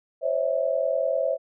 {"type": "tone cluster", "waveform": "sine", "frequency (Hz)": [521, 561, 651], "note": ["C5", "C#5", "E5"], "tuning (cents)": [-7, 21, -22], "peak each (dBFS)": -26, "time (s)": [0.21, 1.38], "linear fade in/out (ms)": 50, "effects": []}